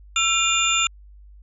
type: tone cluster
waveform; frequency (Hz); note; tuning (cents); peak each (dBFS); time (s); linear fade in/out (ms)
sine; 1342 / 2429 / 2795 / 3553 / 7120; E6 / D#7 / F7 / A7 / A8; +31 / -42 / +1 / +16 / +20; -24; 0.16-0.87; 2
effects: added 50 Hz sine -43 dBFS peak until 1.42 s